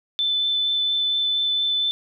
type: tone with vibrato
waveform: sine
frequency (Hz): 3520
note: A7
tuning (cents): 0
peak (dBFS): -19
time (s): 0.19-1.91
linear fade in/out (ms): 0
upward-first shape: triangle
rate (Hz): 4.3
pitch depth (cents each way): 9
effects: none